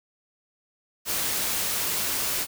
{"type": "noise", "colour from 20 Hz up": "white", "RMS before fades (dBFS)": -27, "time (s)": [1.05, 2.47], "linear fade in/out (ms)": 50, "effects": []}